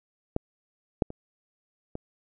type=clicks; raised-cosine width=2 ms; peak=-12 / -8 / -25 / -21 dBFS; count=4; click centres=0.364 / 1.022 / 1.104 / 1.954 s; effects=none